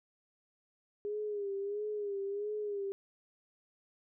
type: tone with vibrato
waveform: sine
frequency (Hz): 408.5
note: G#4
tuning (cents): -29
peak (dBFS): -34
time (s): 1.05-2.92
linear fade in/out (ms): 0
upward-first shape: sine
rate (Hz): 1.5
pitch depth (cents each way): 64
effects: none

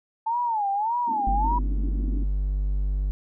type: tone with vibrato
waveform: sine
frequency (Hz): 876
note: A5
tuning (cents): -8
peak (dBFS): -22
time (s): 0.26-1.59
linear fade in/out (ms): 10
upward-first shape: sine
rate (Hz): 1.7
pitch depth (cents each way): 180
type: band-pass noise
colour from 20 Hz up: white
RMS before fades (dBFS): -37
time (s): 1.07-2.24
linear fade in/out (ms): 10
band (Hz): 220 to 300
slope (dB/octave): 48
type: tone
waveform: triangle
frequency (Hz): 49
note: G1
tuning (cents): 0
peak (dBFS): -20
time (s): 1.27-3.11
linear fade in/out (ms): 0
effects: none

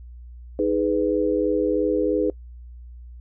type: chord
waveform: sine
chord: G# minor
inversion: second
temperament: just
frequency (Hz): 311.5 / 415.3 / 498.4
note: D#4 / G#4 / B4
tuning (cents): +2 / 0 / +16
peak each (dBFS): -23 / -23 / -23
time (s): 0.59-2.3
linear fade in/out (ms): 2
effects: noise-tail reverb RT60 0.1 s tail -24 dB re dry + added 60 Hz sine -38 dBFS peak until 3.2 s

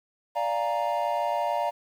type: chord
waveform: triangle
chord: Bb dominant seventh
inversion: first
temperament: equal with one note detuned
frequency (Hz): 587.3 / 698.5 / 825.3 / 932.3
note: D5 / F5 / Ab5 / Bb5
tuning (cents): 0 / 0 / -11 / 0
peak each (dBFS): -28 / -27 / -33 / -27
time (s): 0.35-1.71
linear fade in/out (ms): 20
effects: 9-bit

